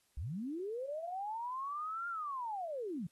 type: linear two-way sweep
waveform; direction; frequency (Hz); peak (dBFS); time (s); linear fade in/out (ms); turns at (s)
sine; up then down; 53.4 to 1411 to 149.1; -37; 0.17-3.07; 5; 2.08
effects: white hiss -74 dBFS RMS until 3.11 s + AAC 32 kbps